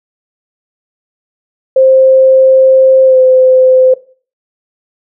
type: tone with pitch glide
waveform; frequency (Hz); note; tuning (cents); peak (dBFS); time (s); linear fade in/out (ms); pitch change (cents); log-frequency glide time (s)
sine; 526 to 515.8; C5 to C5; +9 to -25; -3; 1.76-3.94; 5; -34; 3.05-3.18
effects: noise-tail reverb RT60 0.4 s tail -18 dB re dry